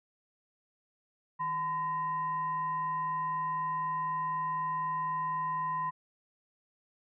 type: tone with frequency modulation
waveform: sine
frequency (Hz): 1014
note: B5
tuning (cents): +45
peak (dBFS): -30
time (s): 1.39-5.91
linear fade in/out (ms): 20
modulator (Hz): 856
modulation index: 0.36
effects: none